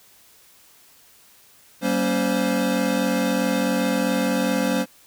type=tone cluster; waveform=square; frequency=191.6 / 234.5 / 279.2 / 519 Hz; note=G3 / A#3 / C#4 / C5; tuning=-39 / +11 / +13 / -14 cents; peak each=-26 dBFS; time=1.81-4.86 s; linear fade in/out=50 ms; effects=white hiss -53 dBFS RMS until 5.06 s